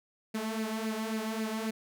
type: tone with flanger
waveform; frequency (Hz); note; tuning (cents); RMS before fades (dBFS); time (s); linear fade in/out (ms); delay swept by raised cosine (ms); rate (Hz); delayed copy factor
sawtooth; 220; A3; 0; -34; 0.34-1.71; 10; 0.42 to 3.62; 3.7; +0.6
effects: none